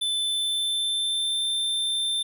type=tone with pitch glide; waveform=square; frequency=3520 to 3569 Hz; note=A7 to A7; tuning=0 to +24 cents; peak=-24 dBFS; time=0.01-2.23 s; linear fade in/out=10 ms; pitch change=+24 cents; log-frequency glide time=0.19-1.46 s; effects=none